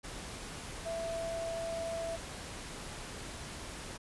sine tone in noise, 664 Hz, E5, 12 cents sharp, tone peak -35 dBFS, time 0.85-2.17 s, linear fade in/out 20 ms, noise pink, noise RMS -44 dBFS, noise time 0.03-3.98 s, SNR +6 dB, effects resampled to 24000 Hz

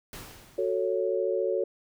pink noise with exponential decay, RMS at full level -40 dBFS, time 0.13-1.15 s, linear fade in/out 1 ms, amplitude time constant 220 ms
sine chord, F# minor, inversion none, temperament just, 370 / 444 / 555 Hz, F#4 / A4 / C#5, 0 / +16 / +2 cents, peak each -29 dBFS, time 0.58-1.64 s, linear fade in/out 5 ms
effects none

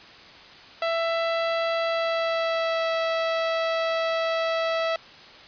sawtooth tone with pitch glide, 664 to 655.6 Hz, E5 to E5, +12 to -10 cents, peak -19 dBFS, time 0.82-4.96 s, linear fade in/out 2 ms, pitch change -22 cents, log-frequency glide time 1.84-2.91 s, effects white hiss -46 dBFS RMS until 5.47 s + resampled to 11025 Hz

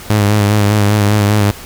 sawtooth tone with vibrato, 103.83 Hz, G#2, in tune, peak -5 dBFS, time 0.1-1.51 s, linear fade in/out 0 ms, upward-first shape sine, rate 5 Hz, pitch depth 42 cents each way, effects pink hiss -32 dBFS RMS until 1.65 s

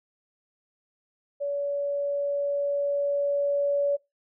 sine tone with level ramp, 569 Hz, C#5, 45 cents sharp, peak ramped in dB -26 to -21 dBFS, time 1.4-3.97 s, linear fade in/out 20 ms, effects noise-tail reverb RT60 0.2 s tail -22 dB re dry

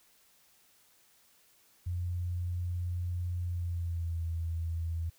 sine tone with pitch glide, 88.2 to 82.77 Hz, F2 to E2, +18 to +8 cents, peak -31 dBFS, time 1.86-5.1 s, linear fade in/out 10 ms, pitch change -110 cents, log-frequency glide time 3.43-4.24 s, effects white hiss -65 dBFS RMS until 5.18 s

